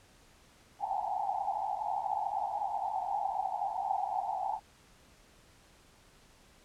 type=band-pass noise; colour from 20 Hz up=pink; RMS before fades=-34 dBFS; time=0.79-4.6 s; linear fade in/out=50 ms; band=740 to 870 Hz; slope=96 dB/octave; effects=pink hiss -61 dBFS RMS until 6.64 s + low-pass 10000 Hz 12 dB/octave